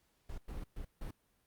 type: noise bursts at uneven times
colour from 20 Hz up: brown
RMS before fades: -42 dBFS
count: 4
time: 0.29-0.38 / 0.48-0.64 / 0.76-0.85 / 1.01-1.11 s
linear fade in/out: 5 ms
effects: pink hiss -75 dBFS RMS until 1.46 s + Opus 48 kbps